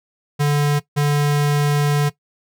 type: tone pair in turn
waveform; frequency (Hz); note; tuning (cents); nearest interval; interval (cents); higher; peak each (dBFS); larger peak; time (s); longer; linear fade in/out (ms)
square; 145.8 / 145.8; D3 / D3; -12 / -12; unison; 0; neither; -15; neither; 0.39-0.8 / 0.96-2.1; second; 20
effects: noise-tail reverb RT60 0.1 s tail -17 dB re dry